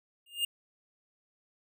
square tone with exponential growth, 2822 Hz, F7, 17 cents sharp, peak -25 dBFS, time 0.26-0.45 s, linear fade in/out 5 ms, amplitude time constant 41 ms, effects none

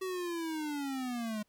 square linear sweep, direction down, 380 to 207.7 Hz, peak -35 dBFS, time 0.01-1.43 s, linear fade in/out 10 ms, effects pink hiss -75 dBFS RMS until 1.48 s

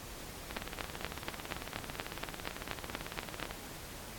two click trains, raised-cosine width 0.3 ms, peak -18 / -23 dBFS, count 13 / 55, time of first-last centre 0.57-3.427 / 0.51-3.51 s, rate 4.2 / 18 Hz, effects pink hiss -47 dBFS RMS until 4.18 s + AAC 64 kbps

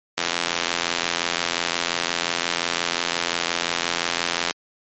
click train, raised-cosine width 0.2 ms, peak -3 dBFS, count 372, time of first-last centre 0.18-4.509 s, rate 85.7 Hz, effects high-pass 200 Hz 12 dB/octave + MP3 32 kbps

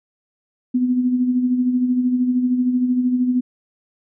sine tone with tremolo, 250 Hz, B3, 21 cents sharp, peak -13 dBFS, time 0.74-3.41 s, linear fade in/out 10 ms, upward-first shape sine, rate 13 Hz, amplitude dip 50%, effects none

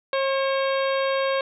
harmonic tone with a mistuned harmonic, 540 Hz, C#5, 45 cents flat, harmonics 1 / 2 / 3 / 4 / 5 / 6 / 7 / 8, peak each -22 / -28 / -32 / -34 / -36 / -38 / -39 / -40 dBFS, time 0.13-1.41 s, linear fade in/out 2 ms, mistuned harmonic 4, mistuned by +58 cents, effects none

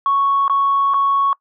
sine tone with dropouts, 1108.7 Hz, C#6, in tune, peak -12 dBFS, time 0.06-1.33 s, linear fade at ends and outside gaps 1 ms, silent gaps 0.48-0.497 / 0.937-0.942 s, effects noise-tail reverb RT60 0.1 s tail -24 dB re dry + tanh soft clip ceiling -8 dBFS

